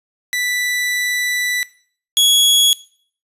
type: tone pair in turn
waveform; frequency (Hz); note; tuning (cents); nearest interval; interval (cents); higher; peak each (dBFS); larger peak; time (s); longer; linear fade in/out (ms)
sawtooth; 1975.5 / 3347; B6 / G#7; 0 / +13; major sixth; 913; second; -14 / -7; second; 0.33-1.63 / 2.17-2.73; first; 0
effects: noise-tail reverb RT60 0.5 s tail -19 dB re dry + resampled to 32000 Hz